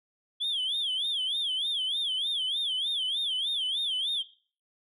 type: tone with vibrato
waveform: sine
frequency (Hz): 3322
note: G#7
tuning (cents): 0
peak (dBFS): -25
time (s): 0.4-4.23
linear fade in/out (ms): 20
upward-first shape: sine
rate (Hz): 3.3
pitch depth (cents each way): 180
effects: noise-tail reverb RT60 0.4 s tail -17 dB re dry + tanh soft clip ceiling -25 dBFS

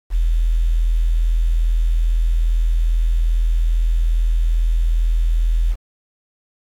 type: tone with quantisation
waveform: sine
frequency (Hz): 41.2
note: E1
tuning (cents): 0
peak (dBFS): -13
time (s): 0.1-5.76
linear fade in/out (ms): 50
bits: 7
effects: AAC 64 kbps

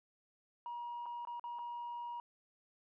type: tone with dropouts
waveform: sine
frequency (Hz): 954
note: A#5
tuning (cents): +40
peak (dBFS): -39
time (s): 0.66-2.2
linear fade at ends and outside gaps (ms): 1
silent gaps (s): 1.058-1.063 / 1.251-1.272 / 1.396-1.44 / 1.587-1.591
effects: tanh soft clip ceiling -38 dBFS

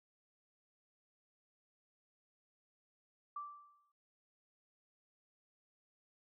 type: tone with exponential decay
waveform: sine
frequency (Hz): 1169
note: D6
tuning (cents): -8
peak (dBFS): -39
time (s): 3.36-3.92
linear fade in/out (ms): 5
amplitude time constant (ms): 120
effects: none

